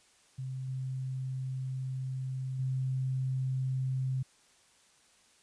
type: tone with level steps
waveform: sine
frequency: 130.81 Hz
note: C3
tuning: in tune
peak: -35 / -33 / -29 dBFS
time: 0.38-4.23 s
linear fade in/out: 10 ms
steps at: 0.68 / 2.59 s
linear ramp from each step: 5 ms
effects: white hiss -64 dBFS RMS until 5.42 s + resampled to 22050 Hz